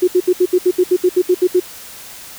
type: tone bursts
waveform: sine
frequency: 362.5 Hz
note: F#4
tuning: 35 cents flat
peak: -8 dBFS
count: 13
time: 0.02-1.601 s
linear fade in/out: 10 ms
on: 57 ms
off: 70 ms
effects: white hiss -35 dBFS RMS until 2.38 s